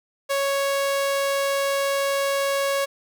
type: tone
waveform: sawtooth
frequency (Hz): 554.4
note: C#5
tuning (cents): 0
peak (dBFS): -17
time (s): 0.29-2.86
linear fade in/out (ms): 20
effects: none